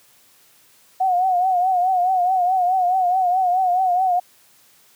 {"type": "tone with vibrato", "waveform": "sine", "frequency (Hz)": 734, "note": "F#5", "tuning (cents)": -14, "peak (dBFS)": -15, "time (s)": [1, 4.2], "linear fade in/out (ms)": 10, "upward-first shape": "triangle", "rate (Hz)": 4.7, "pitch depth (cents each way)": 86, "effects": ["white hiss -54 dBFS RMS until 4.95 s", "high-pass 80 Hz 12 dB/octave"]}